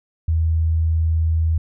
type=tone; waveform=sine; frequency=80.9 Hz; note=E2; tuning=32 cents flat; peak=-15 dBFS; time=0.28-1.58 s; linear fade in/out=5 ms; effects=none